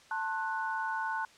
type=chord; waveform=sine; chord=F# diminished; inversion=first; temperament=just; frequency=888 / 1065.6 / 1480 Hz; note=A5 / C6 / F#6; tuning=+16 / +31 / 0 cents; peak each=-34 / -39 / -35 dBFS; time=0.11-1.25 s; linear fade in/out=2 ms; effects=white hiss -58 dBFS RMS until 1.37 s + low-pass 6000 Hz 12 dB/octave